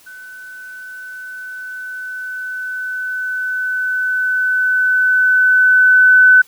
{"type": "tone with level ramp", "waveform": "sine", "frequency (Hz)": 1507, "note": "F#6", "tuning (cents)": 31, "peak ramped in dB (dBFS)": [-33, -4], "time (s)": [0.06, 6.42], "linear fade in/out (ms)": 10, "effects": ["white hiss -48 dBFS RMS until 6.47 s"]}